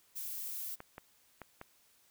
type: noise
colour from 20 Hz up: violet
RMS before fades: -41 dBFS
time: 0.15-0.76 s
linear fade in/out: 20 ms
type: clicks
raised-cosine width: 0.5 ms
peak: -30 dBFS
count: 4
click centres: 0.804 / 0.981 / 1.417 / 1.614 s
effects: white hiss -68 dBFS RMS until 2.1 s